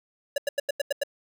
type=tone bursts; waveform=square; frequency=567 Hz; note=C#5; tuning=39 cents sharp; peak=-23 dBFS; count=7; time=0.36-1.035 s; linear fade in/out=5 ms; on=21 ms; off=88 ms; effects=none